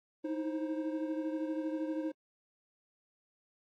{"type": "tone cluster", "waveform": "triangle", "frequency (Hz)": [312, 324.6, 529], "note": ["D#4", "E4", "C5"], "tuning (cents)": [5, -27, 19], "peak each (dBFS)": [-33, -39, -39], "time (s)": [0.24, 2.12], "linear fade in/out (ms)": 10, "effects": ["AAC 48 kbps"]}